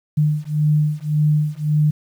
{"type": "beating tone pair", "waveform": "sine", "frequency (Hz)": [150.1, 151.9], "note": ["D3", "D#3"], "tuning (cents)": [38, -41], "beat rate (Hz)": 1.8, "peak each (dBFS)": -18, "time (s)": [0.17, 1.91], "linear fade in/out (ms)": 10, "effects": ["8-bit"]}